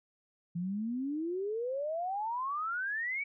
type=exponential sweep; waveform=sine; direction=up; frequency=167.4 to 2300 Hz; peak=-32 dBFS; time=0.55-3.24 s; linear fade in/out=10 ms; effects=none